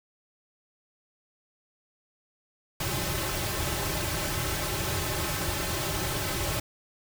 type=noise with comb filter; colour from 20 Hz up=pink; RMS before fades=-30 dBFS; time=2.8-6.6 s; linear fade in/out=5 ms; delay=4.2 ms; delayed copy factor=-0.85; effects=none